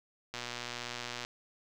click train, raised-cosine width 0.2 ms, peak -21 dBFS, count 111, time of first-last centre 0.34-1.249 s, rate 121 Hz, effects 9-bit

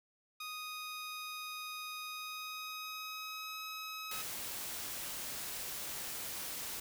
15% pulse tone with pitch glide, 1244.5 to 1276.5 Hz, D#6 to D#6, 0 to +44 cents, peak -35 dBFS, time 0.4-4.22 s, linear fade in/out 5 ms, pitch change +44 cents, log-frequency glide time 2.04-3.59 s
white noise, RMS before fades -42 dBFS, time 4.11-6.8 s, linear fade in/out 5 ms
effects none

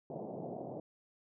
white band-pass noise, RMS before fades -43 dBFS, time 0.1-0.8 s, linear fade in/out 2 ms, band 120 to 730 Hz, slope 48 dB/octave, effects none

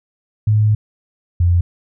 sine tone pair in turn, 106.9 / 87.23 Hz, A2 / F2, -49 / -2 cents, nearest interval major third, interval 353 cents, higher first, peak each -10 dBFS, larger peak neither, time 0.47-0.75 / 1.4-1.61 s, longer first, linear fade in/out 5 ms, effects none

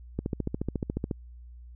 click train, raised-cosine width 3 ms, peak -16 dBFS, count 14, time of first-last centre 0.19-1.112 s, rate 14.1 Hz, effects added 60 Hz sine -44 dBFS peak until 1.75 s

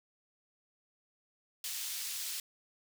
pink high-pass noise, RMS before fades -39 dBFS, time 1.64-2.4 s, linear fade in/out 2 ms, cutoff 3700 Hz, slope 12 dB/octave, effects none

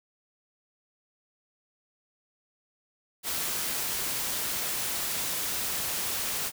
white noise, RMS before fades -31 dBFS, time 3.23-6.52 s, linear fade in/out 50 ms, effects none

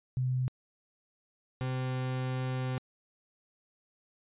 sine / 40% pulse tone pair in turn, 127.8 / 128.76 Hz, C3 / C3, -40 / -27 cents, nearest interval unison, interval 13 cents, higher second, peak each -27 / -30 dBFS, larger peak first, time 0.17-0.48 / 1.61-2.78 s, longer second, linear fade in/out 0 ms, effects resampled to 8000 Hz

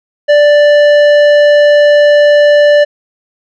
triangle tone with tanh clipping, 587.3 Hz, D5, in tune, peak -5 dBFS, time 0.28-2.85 s, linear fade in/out 20 ms, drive 16 dB, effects none

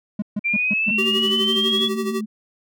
triangle tone bursts, 207.7 Hz, G#3, in tune, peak -18 dBFS, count 5, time 0.19-0.91 s, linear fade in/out 5 ms, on 32 ms, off 140 ms
sine linear sweep, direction up, 2349 to 3400 Hz, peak -18 dBFS, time 0.44-1.89 s, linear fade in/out 20 ms
sine tone with vibrato, 220.5 Hz, A3, 4 cents sharp, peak -24 dBFS, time 0.86-2.26 s, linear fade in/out 20 ms, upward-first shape square, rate 6.4 Hz, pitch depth 47 cents each way
square tone with tremolo, 384.4 Hz, G4, 34 cents flat, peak -22 dBFS, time 0.98-2.21 s, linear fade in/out 5 ms, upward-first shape sine, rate 12 Hz, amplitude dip 70%
effects none

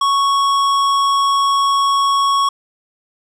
triangle tone with hard clipping, 1108.7 Hz, C#6, in tune, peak -14 dBFS, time 0.01-2.49 s, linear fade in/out 5 ms, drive 16 dB, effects none

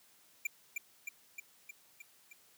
square tone with echo, 2370 Hz, D7, 15 cents sharp, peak -32 dBFS, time 0.45-0.47 s, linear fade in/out 5 ms, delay 310 ms, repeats 6, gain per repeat -3 dB, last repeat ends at 2.33 s, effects white hiss -65 dBFS RMS until 2.57 s + high-pass 100 Hz 12 dB/octave

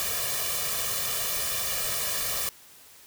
white noise with comb filter, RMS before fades -29 dBFS, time 0-2.49 s, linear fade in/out 0 ms, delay 1.7 ms, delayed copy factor +1, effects white hiss -52 dBFS RMS until 3.06 s

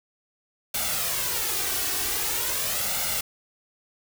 white noise with flanger, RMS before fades -27 dBFS, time 0.74-3.21 s, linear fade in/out 5 ms, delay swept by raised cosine 1.4 to 2.7 ms, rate 0.44 Hz, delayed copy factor +0.6, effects none

